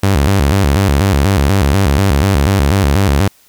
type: tone with vibrato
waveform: sawtooth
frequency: 83.1 Hz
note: E2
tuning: 15 cents sharp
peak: -5 dBFS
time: 0.03-3.28 s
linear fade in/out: 5 ms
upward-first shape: square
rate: 4.1 Hz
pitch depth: 290 cents each way
effects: white hiss -49 dBFS RMS until 3.48 s